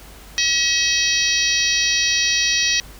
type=harmonic tone; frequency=640 Hz; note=D#5; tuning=49 cents sharp; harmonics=3 / 4 / 5 / 6 / 7 / 8 / 9; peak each=-24 / -23 / -25 / -24 / -23 / -27 / -22 dBFS; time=0.38-2.8 s; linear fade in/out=0 ms; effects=added 50 Hz sine -42 dBFS peak until 2.99 s + pink hiss -43 dBFS RMS until 2.99 s